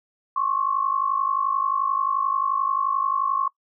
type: tone pair together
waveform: sine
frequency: 1070.6 / 1122 Hz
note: C6 / C#6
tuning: +39 / +21 cents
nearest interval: minor second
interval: 82 cents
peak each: -23 dBFS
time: 0.36-3.48 s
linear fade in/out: 5 ms
effects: noise-tail reverb RT60 0.1 s tail -21 dB re dry